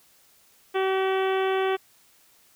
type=harmonic tone; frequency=381.7 Hz; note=G4; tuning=46 cents flat; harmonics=1 / 2 / 3 / 4 / 5 / 6 / 7 / 8 / 9; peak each=-23 / -29 / -33 / -35 / -37 / -39 / -40 / -41 / -42 dBFS; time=0.74-1.77 s; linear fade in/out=20 ms; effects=white hiss -59 dBFS RMS until 2.55 s